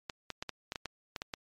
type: clicks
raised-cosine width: 0.2 ms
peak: -19 dBFS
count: 10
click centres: 0.098 / 0.303 / 0.425 / 0.493 / 0.721 / 0.758 / 0.857 / 1.162 / 1.219 / 1.338 s
effects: MP3 64 kbps